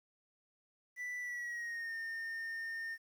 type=tone with pitch glide; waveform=triangle; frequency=1975.5 to 1822 Hz; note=B6 to A#6; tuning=0 to -40 cents; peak=-37 dBFS; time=0.96-2.98 s; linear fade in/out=50 ms; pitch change=-140 cents; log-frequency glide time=1.2-1.94 s; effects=11-bit